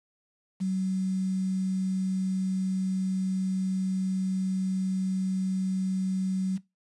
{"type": "tone with quantisation", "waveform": "sine", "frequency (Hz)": 188.6, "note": "F#3", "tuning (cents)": 33, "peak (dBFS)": -25, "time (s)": [0.6, 6.58], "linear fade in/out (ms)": 20, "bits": 8, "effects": ["noise-tail reverb RT60 0.2 s tail -18 dB re dry", "resampled to 24000 Hz"]}